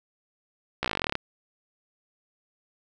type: slowing click train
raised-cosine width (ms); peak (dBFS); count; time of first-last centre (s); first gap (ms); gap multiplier
0.3; -10; 16; 0.83-1.154; 15; 1.05
effects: none